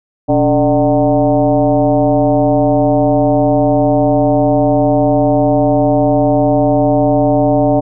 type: tone with frequency modulation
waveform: sine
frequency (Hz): 440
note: A4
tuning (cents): 0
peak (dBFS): -8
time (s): 0.28-7.81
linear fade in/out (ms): 20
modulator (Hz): 157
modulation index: 2
effects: none